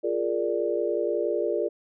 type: chord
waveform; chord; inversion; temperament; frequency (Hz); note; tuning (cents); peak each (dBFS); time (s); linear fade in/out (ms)
sine; Bb dominant seventh; second; equal; 349.2 / 415.3 / 466.2 / 587.3; F4 / Ab4 / Bb4 / D5; 0 / 0 / 0 / 0; -29; 0.03-1.69; 20
effects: none